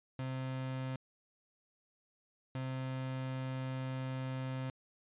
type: tone bursts at uneven times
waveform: 35% pulse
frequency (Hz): 130.81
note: C3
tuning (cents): 0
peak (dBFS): -35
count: 2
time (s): 0.19-0.96 / 2.55-4.7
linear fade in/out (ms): 2
effects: resampled to 8000 Hz